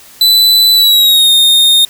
45% pulse tone with pitch glide, 3992 to 3682 Hz, B7 to A#7, +18 to -22 cents, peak -4 dBFS, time 0.21-1.85 s, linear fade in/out 2 ms, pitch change -140 cents, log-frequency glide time 0.73-1.31 s, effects white hiss -38 dBFS RMS until 1.89 s

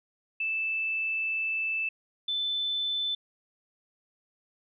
sine tone pair in turn, 2637 / 3520 Hz, E7 / A7, 0 / 0 cents, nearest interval perfect fourth, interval 500 cents, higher second, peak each -27 dBFS, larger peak neither, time 0.4-1.89 / 2.28-3.15 s, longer first, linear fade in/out 5 ms, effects none

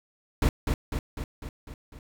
brown noise with echo, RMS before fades -21 dBFS, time 0.42-0.49 s, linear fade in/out 2 ms, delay 250 ms, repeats 6, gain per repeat -4 dB, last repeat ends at 1.99 s, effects none

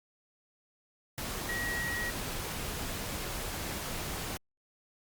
sine tone in noise, 1906 Hz, A#6, 38 cents sharp, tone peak -33 dBFS, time 1.49-2.1 s, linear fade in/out 0 ms, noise pink, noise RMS -37 dBFS, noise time 1.18-4.37 s, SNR +1 dB, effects Opus 48 kbps

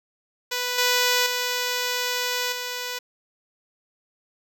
5% pulse tone with level steps, 493.9 Hz, B4, in tune, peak -13 / -7 / -12 / -17 dBFS, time 0.51-2.99 s, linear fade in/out 10 ms, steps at 0.78 / 1.26 / 2.52 s, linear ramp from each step 5 ms, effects none

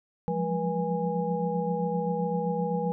sine tone cluster, 174 / 181.7 / 206.8 / 483.5 / 824 Hz, F3 / F#3 / G#3 / B4 / G#5, -6 / -31 / -7 / -37 / -14 cents, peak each -30 / -36 / -35 / -30 / -33 dBFS, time 0.28-2.92 s, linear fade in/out 0 ms, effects none

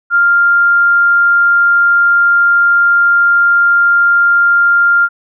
sine tone, 1396.9 Hz, F6, in tune, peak -6 dBFS, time 0.1-5.09 s, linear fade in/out 50 ms, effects none

